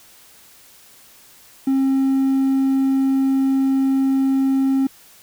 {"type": "tone", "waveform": "triangle", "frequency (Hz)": 268.4, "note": "C4", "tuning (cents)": 44, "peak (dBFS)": -12, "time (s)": [1.67, 4.87], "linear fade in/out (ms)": 5, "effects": ["tanh soft clip ceiling -8 dBFS", "white hiss -48 dBFS RMS until 5.22 s"]}